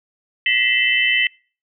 sine tone cluster, 1944 / 2063 / 2640 / 3043 Hz, B6 / C7 / E7 / F#7, -28 / -25 / +2 / +48 cents, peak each -20 dBFS, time 0.46-1.27 s, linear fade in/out 2 ms, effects noise-tail reverb RT60 0.4 s tail -26 dB re dry

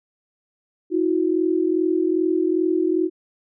sine tone pair together, 321.8 / 364.3 Hz, E4 / F#4, -42 / -27 cents, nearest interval major second, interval 215 cents, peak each -20 dBFS, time 0.9-3.1 s, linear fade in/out 50 ms, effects none

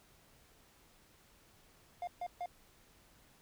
triangle tone bursts, 707 Hz, F5, 21 cents sharp, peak -35 dBFS, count 3, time 2.02-2.459 s, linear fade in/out 2 ms, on 53 ms, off 140 ms, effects pink hiss -65 dBFS RMS until 3.41 s

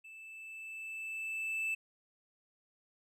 triangle tone with level ramp, 2637 Hz, E7, in tune, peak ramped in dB -48 to -30 dBFS, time 0.04-1.75 s, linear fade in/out 10 ms, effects none

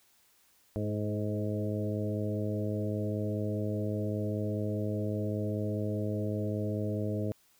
harmonic tone with a mistuned harmonic, 105 Hz, G#2, 19 cents sharp, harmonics 1 / 2 / 3 / 4 / 5 / 6, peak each -33 / -36 / -38 / -39 / -40 / -41 dBFS, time 0.76-7.32 s, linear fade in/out 0 ms, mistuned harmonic 4, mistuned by +17 cents, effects white hiss -66 dBFS RMS until 7.59 s

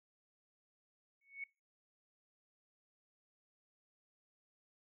sine tone with exponential growth, 2217 Hz, C#7, in tune, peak -38 dBFS, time 1.21-1.44 s, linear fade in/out 5 ms, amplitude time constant 48 ms, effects noise-tail reverb RT60 0.3 s tail -25 dB re dry

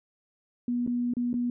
sine tone with dropouts, 242.7 Hz, B3, 30 cents flat, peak -25 dBFS, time 0.68-1.5 s, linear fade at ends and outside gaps 2 ms, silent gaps 0.865-0.875 / 1.137-1.168 / 1.331-1.34 s, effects none

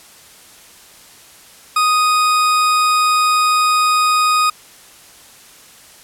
40% pulse tone, 1244.5 Hz, D#6, in tune, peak -11 dBFS, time 1.76-4.5 s, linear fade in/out 5 ms, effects white hiss -43 dBFS RMS until 6.03 s + low-pass 12000 Hz 12 dB/octave

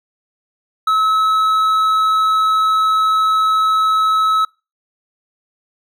sine tone with hard clipping, 1293 Hz, E6, 34 cents flat, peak -13 dBFS, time 0.87-4.45 s, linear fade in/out 5 ms, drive 5 dB, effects noise-tail reverb RT60 0.3 s tail -26 dB re dry

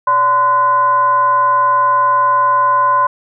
sine tone with frequency modulation, 1025 Hz, C6, 36 cents flat, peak -9 dBFS, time 0.07-3.07 s, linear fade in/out 5 ms, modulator 450 Hz, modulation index 0.45, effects none

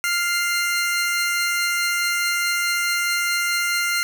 sawtooth tone pair together, 1396.9 / 2093 Hz, F6 / C7, 0 / 0 cents, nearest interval perfect fifth, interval 700 cents, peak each -19 dBFS, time 0.04-4.03 s, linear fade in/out 0 ms, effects none

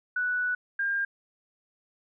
sine tone pair in turn, 1480 / 1604.7 Hz, F#6 / G6, 0 / +40 cents, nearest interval minor second, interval 140 cents, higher second, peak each -25 dBFS, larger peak neither, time 0.16-0.55 / 0.79-1.05 s, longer first, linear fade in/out 5 ms, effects none

